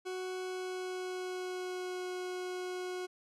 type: tone with pitch glide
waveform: 40% pulse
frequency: 370 to 364.7 Hz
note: F#4 to F#4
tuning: 0 to -25 cents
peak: -36 dBFS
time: 0.05-3.07 s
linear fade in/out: 20 ms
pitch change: -25 cents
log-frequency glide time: 0.39-2.05 s
effects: low-pass 9000 Hz 12 dB/octave